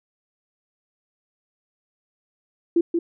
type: tone with echo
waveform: sine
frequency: 338.9 Hz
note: E4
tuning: 48 cents sharp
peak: -14 dBFS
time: 2.76-2.81 s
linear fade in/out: 5 ms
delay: 180 ms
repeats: 1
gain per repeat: -4 dB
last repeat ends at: 2.99 s
effects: none